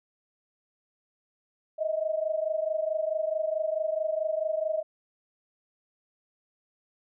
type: tone pair together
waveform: sine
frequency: 623 / 647.6 Hz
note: D#5 / E5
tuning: +2 / -31 cents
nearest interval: minor second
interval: 67 cents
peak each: -28 / -30 dBFS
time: 1.78-4.83 s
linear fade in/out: 20 ms
effects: none